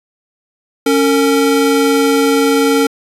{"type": "tone pair together", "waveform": "square", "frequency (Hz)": [277.2, 455], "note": ["C#4", "A#4"], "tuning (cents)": [0, -42], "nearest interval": "major sixth", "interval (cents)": 858, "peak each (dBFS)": -13, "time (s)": [0.86, 2.87], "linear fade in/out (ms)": 5, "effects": ["resampled to 32000 Hz"]}